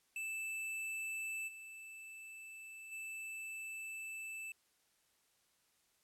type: tone with level steps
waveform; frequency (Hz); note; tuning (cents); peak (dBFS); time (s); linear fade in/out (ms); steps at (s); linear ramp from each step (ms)
square; 2639; E7; +1; -40 / -50 / -44; 0.16-4.52; 2; 1.47 / 2.91; 20
effects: white hiss -75 dBFS RMS until 6.03 s + low-pass 12000 Hz 12 dB/octave